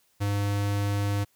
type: tone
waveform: square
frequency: 101.4 Hz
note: G#2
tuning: 41 cents flat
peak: -25 dBFS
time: 0.2-1.25 s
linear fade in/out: 20 ms
effects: white hiss -67 dBFS RMS until 1.35 s